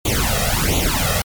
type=noise with flanger; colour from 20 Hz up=pink; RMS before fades=-18 dBFS; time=0.05-1.22 s; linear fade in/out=5 ms; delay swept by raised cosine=0.29 to 1.59 ms; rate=1.4 Hz; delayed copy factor=+0.9; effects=MP3 96 kbps